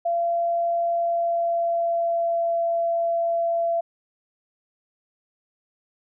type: tone with pitch glide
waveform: sine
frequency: 683 to 675.9 Hz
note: F5 to E5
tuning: -39 to +43 cents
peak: -20 dBFS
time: 0.05-3.81 s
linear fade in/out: 10 ms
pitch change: -18 cents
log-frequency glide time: 0.9-2.55 s
effects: none